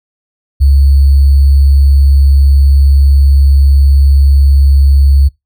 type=tone with sample-and-hold; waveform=sine; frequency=69.2 Hz; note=C#2; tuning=2 cents flat; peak=-3 dBFS; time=0.6-5.29 s; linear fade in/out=20 ms; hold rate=4410 Hz; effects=noise-tail reverb RT60 0.2 s tail -25 dB re dry